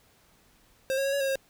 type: tone with pitch steps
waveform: square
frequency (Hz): 531 / 546 / 550 / 562 / 542 / 538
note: C5 / C#5 / C#5 / C#5 / C#5 / C5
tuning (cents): +25 / -26 / -14 / +24 / -39 / +48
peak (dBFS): -26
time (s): 0.9-1.356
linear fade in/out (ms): 0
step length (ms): 76
effects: pink hiss -62 dBFS RMS until 1.49 s